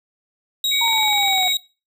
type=tone; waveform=40% pulse; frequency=3811 Hz; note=A#7; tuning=38 cents sharp; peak=-17 dBFS; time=0.64-1.57 s; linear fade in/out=2 ms
type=tone with pitch glide; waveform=sine; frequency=2254 to 2235 Hz; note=C#7 to C#7; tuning=+28 to +14 cents; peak=-23 dBFS; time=0.71-1.53 s; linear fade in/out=10 ms; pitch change=-14 cents; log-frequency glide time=1.32-1.4 s
type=linear sweep; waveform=sine; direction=down; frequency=936 to 724 Hz; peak=-21 dBFS; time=0.81-1.48 s; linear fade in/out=5 ms
type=click train; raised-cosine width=0.3 ms; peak=-20 dBFS; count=13; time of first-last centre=0.88-1.48 s; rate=20 Hz
effects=noise-tail reverb RT60 0.3 s tail -19 dB re dry